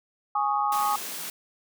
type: chord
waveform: sine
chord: Ab suspended fourth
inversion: none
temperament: equal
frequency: 830.6 / 1108.7 / 1244.5 Hz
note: Ab5 / Db6 / Eb6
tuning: 0 / 0 / 0 cents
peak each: -25 / -28 / -28 dBFS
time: 0.35-0.96 s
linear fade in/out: 5 ms
type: high-pass noise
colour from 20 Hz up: white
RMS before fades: -35 dBFS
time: 0.72-1.3 s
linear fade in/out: 2 ms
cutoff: 150 Hz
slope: 96 dB/octave
effects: none